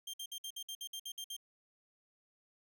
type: tone bursts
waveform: sawtooth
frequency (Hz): 3180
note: G7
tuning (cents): +24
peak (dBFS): -38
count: 11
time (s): 0.07-1.366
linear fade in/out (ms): 5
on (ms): 66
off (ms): 57
effects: none